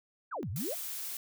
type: exponential two-way sweep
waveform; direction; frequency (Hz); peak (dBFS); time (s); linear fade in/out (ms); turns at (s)
sine; down then up; 1694 to 84 to 752; -34; 0.31-0.75; 20; 0.5
type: tone with exponential growth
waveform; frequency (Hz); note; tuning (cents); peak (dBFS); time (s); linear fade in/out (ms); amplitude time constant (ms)
sine; 298; D4; +25; -32; 0.34-0.43; 0; 19
type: noise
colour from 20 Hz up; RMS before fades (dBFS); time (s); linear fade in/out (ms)
blue; -39; 0.56-1.17; 2
effects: none